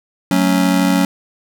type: chord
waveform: square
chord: F# minor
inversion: none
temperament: just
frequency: 185 / 222 / 277.5 Hz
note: F#3 / A3 / C#4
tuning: 0 / +16 / +2 cents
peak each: -16 / -21 / -16 dBFS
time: 0.31-1.05 s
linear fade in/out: 2 ms
effects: none